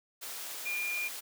sine tone in noise, 2408 Hz, D7, 43 cents sharp, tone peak -32 dBFS, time 0.65-1.09 s, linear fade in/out 20 ms, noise white, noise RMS -41 dBFS, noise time 0.21-1.21 s, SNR +6 dB, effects high-pass 400 Hz 12 dB/octave

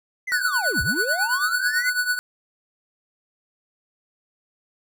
triangle linear two-way sweep, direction down then up, 2093 to 51.91 to 2093 Hz, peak -24 dBFS, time 0.27-1.9 s, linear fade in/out 10 ms, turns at 0.82 s
square tone with tremolo, 1480 Hz, F#6, in tune, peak -18 dBFS, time 0.32-2.19 s, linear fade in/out 0 ms, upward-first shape triangle, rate 9.1 Hz, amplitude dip 80%
effects none

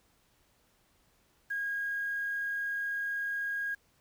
sine tone with quantisation, 1634 Hz, G#6, 29 cents flat, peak -31 dBFS, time 1.5-3.75 s, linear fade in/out 10 ms, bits 9, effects pink hiss -69 dBFS RMS until 4 s

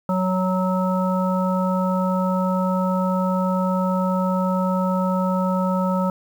harmonic tone, 185.5 Hz, F#3, 5 cents sharp, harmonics 1 / 3 / 5 / 7, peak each -20 / -25 / -27 / -28 dBFS, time 0.09-6.1 s, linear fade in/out 2 ms, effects 8-bit

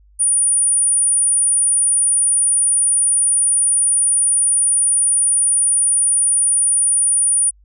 sine tone, 9460 Hz, D9, 12 cents sharp, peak -12 dBFS, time 0.19-7.51 s, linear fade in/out 20 ms, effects added 50 Hz sine -47 dBFS peak until 7.64 s

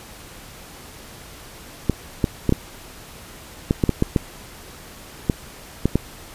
clicks, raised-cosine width 3 ms, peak -3 dBFS, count 12, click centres 1.897 / 2.242 / 2.493 / 2.524 / 3.709 / 3.838 / 3.893 / 4.024 / 4.162 / 5.298 / 5.856 / 5.956 s, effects pink hiss -41 dBFS RMS until 6.34 s + resampled to 32000 Hz

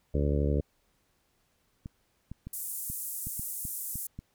harmonic tone, 72 Hz, D2, 34 cents flat, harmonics 1 / 2 / 3 / 4 / 5 / 6 / 7 / 8, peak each -27 / -31 / -36 / -35 / -38 / -35 / -37 / -40 dBFS, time 0.14-0.61 s, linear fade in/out 5 ms
clicks, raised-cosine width 5 ms, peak -27 dBFS, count 9, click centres 1.859 / 2.316 / 2.47 / 2.9 / 3.27 / 3.395 / 3.652 / 3.956 / 4.19 s
white band-pass noise, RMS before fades -37 dBFS, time 2.53-4.07 s, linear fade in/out 5 ms, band 8500 to 15000 Hz, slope 24 dB/octave
effects pink hiss -72 dBFS RMS until 4.34 s

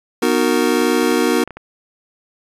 square chord, B major seventh, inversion none, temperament just, 246.9 / 308.7 / 370.4 / 463 Hz, B3 / D#4 / F#4 / A#4, 0 / -14 / +2 / -12 cents, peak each -20 dBFS, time 0.22-1.44 s, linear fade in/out 5 ms
clicks, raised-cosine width 0.5 ms, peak -18 dBFS, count 6, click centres 0.815 / 1.032 / 1.117 / 1.476 / 1.507 / 1.57 s
effects resampled to 32000 Hz

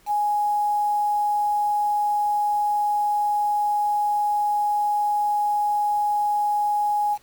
sine tone with quantisation, 830.6 Hz, G#5, in tune, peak -19 dBFS, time 0.06-7.18 s, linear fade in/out 50 ms, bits 7, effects pink hiss -57 dBFS RMS until 7.22 s

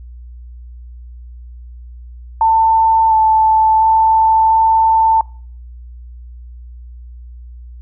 sine tone with pitch steps, 893 / 878 / 886 / 891 Hz, A5 / A5 / A5 / A5, +25 / -4 / +12 / +22 cents, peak -8 dBFS, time 2.41-5.21 s, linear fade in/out 2 ms, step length 700 ms, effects noise-tail reverb RT60 0.5 s tail -24 dB re dry + added 60 Hz sine -31 dBFS peak until 7.81 s

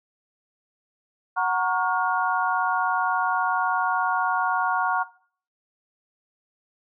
sine chord, Gb major seventh, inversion none, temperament equal with one note detuned, 740 / 932.3 / 1108.7 / 1423.8 Hz, Gb5 / Bb5 / Db6 / F6, 0 / 0 / 0 / +33 cents, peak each -26 dBFS, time 1.36-5.04 s, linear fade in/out 20 ms, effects noise-tail reverb RT60 0.5 s tail -19 dB re dry

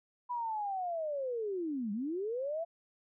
sine linear two-way sweep, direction down then up, 991 to 196 to 684 Hz, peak -33 dBFS, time 0.29-2.65 s, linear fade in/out 20 ms, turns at 1.92 s, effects none

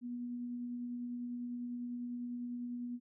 sine tone with tremolo, 242.8 Hz, B3, 29 cents flat, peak -37 dBFS, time 0.01-3 s, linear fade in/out 50 ms, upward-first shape triangle, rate 10 Hz, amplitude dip 25%, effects none

